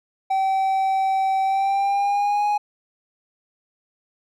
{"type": "tone with pitch glide", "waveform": "triangle", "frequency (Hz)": [770, 830], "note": ["G5", "G#5"], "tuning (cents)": [-31, -1], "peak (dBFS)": -16, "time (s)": [0.3, 2.58], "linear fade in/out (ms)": 10, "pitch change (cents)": 130, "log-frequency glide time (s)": [1.43, 2.46], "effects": []}